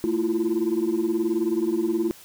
sine tone cluster, 221.9 / 329.7 / 348.5 Hz, A3 / E4 / F4, +15 / 0 / -4 cents, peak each -28 / -23 / -23 dBFS, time 0.04-2.11 s, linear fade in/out 0 ms, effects tanh soft clip ceiling -16 dBFS + white hiss -48 dBFS RMS until 2.24 s

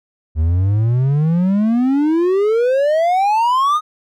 triangle exponential sweep, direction up, 75.6 to 1263 Hz, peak -10 dBFS, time 0.35-3.81 s, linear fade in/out 50 ms, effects none

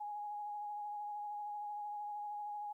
sine tone with vibrato, 830.6 Hz, G#5, in tune, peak -40 dBFS, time 0-2.73 s, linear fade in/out 10 ms, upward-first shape sine, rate 13 Hz, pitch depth 18 cents each way, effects 13-bit

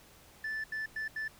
sine tone bursts at uneven times, 1755 Hz, A6, 5 cents flat, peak -31 dBFS, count 4, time 0.44-0.64 / 0.72-0.86 / 0.96-1.08 / 1.16-1.28 s, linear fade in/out 5 ms, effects tanh soft clip ceiling -33 dBFS + pink hiss -58 dBFS RMS until 1.39 s

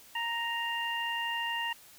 harmonic tone, 932.3 Hz, A#5, in tune, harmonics 1 / 2 / 3, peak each -35 / -35 / -35 dBFS, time 0.15-1.73 s, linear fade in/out 5 ms, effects white hiss -55 dBFS RMS until 1.98 s

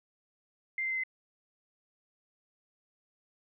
sine tone with pitch steps, 2093 / 2080 / 2067 / 2053 Hz, C7 / C7 / C7 / C7, 0 / -11 / -22 / -33 cents, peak -30 dBFS, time 0.78-1.036 s, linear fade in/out 2 ms, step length 64 ms, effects none

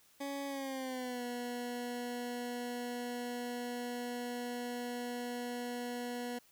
20% pulse tone with pitch glide, 279.2 to 243.1 Hz, C#4 to B3, +13 to -27 cents, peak -33 dBFS, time 0.2-6.39 s, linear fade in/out 10 ms, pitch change -240 cents, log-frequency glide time 0.47-1.23 s, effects white hiss -66 dBFS RMS until 6.51 s

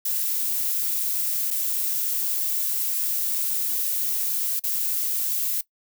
violet noise with dropouts, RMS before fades -25 dBFS, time 0.05-5.61 s, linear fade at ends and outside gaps 5 ms, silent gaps 1.506-1.51 / 4.595-4.637 s, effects noise-tail reverb RT60 0.1 s tail -19 dB re dry

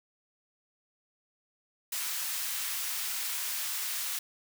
white high-pass noise, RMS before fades -34 dBFS, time 1.92-4.19 s, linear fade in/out 5 ms, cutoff 1200 Hz, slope 12 dB/octave, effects none

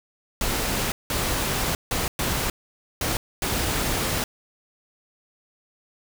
pink noise bursts at uneven times, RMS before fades -25 dBFS, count 6, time 0.41-0.92 / 1.1-1.75 / 1.91-2.08 / 2.19-2.5 / 3.01-3.17 / 3.42-4.24 s, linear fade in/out 2 ms, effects none

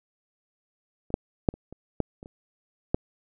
clicks, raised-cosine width 2 ms, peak -29 / -7 / -6 / -29 / -28 / -10 / -28 / -30 / -8 dBFS, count 9, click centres 1.104 / 1.141 / 1.488 / 1.54 / 1.726 / 2.003 / 2.229 / 2.259 / 2.945 s, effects none

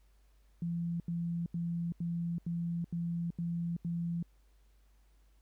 sine tone bursts, 169.9 Hz, F3, 47 cents flat, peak -32 dBFS, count 8, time 0.62-4.227 s, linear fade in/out 2 ms, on 380 ms, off 81 ms, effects added 50 Hz sine -62 dBFS peak until 5.41 s + pink hiss -75 dBFS RMS until 5.41 s

